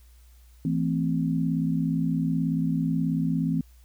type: chord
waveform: sine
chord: A minor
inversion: second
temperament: equal with one note detuned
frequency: 164.81 / 223.6 / 261.6 Hz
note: E3 / A3 / C4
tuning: 0 / +28 / 0 cents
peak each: -25 / -30 / -27 dBFS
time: 0.65-3.61 s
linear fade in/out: 2 ms
effects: added 60 Hz sine -50 dBFS peak until 3.84 s + white hiss -63 dBFS RMS until 3.84 s